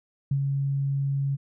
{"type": "tone with ADSR envelope", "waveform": "sine", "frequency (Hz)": 138.59, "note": "C#3", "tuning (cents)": 0, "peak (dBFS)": -20, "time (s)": [0.31, 1.37], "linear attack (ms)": 5, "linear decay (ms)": 71, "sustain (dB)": -3, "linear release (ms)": 28, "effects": []}